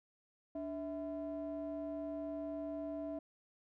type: ring-modulated tone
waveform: triangle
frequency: 179.9 Hz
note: F#3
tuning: 48 cents flat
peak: -34 dBFS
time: 0.55-3.19 s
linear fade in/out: 5 ms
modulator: 472 Hz
effects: none